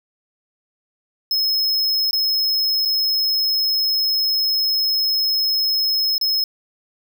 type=tone with dropouts; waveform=square; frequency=5170 Hz; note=E8; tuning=34 cents flat; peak=-17 dBFS; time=1.31-6.44 s; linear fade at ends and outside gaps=2 ms; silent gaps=2.11-2.13 / 2.852-2.856 / 6.181-6.212 s; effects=none